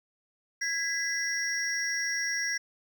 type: tone cluster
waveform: triangle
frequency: 1658 / 1991 / 5610 Hz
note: G#6 / B6 / F8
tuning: -3 / +14 / +7 cents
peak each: -31 dBFS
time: 0.61-2.58 s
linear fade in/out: 10 ms
effects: none